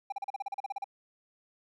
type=tone bursts; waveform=triangle; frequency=797 Hz; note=G5; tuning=28 cents sharp; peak=-30 dBFS; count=13; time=0.1-0.843 s; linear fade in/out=5 ms; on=23 ms; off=37 ms; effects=none